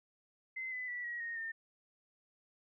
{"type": "tone with pitch steps", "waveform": "sine", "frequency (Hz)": [2059, 2007, 1957, 1907.8, 1860, 1813.3], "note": ["C7", "B6", "B6", "A#6", "A#6", "A#6"], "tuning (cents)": [-28, 27, -16, 40, -4, -48], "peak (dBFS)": -38, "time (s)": [0.56, 1.52], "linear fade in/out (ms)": 10, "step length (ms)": 160, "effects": []}